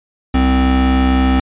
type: tone pair together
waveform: square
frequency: 65.41 / 260.3 Hz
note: C2 / C4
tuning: 0 / -9 cents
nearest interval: 2 octaves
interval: 2391 cents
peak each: -14 dBFS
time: 0.34-1.4 s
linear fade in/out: 5 ms
effects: resampled to 8000 Hz